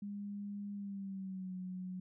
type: tone with pitch glide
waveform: sine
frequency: 203 to 184.01 Hz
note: G#3 to F#3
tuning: -39 to -9 cents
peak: -40 dBFS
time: 0.02-2 s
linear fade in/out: 5 ms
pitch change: -170 cents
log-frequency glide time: 0.73-1.55 s
effects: none